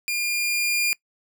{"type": "tone with level ramp", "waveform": "sawtooth", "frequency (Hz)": 2410, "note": "D7", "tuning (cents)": 44, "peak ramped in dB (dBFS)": [-20, -16], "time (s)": [0.08, 0.93], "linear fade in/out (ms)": 0, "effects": ["noise-tail reverb RT60 0.1 s tail -23 dB re dry"]}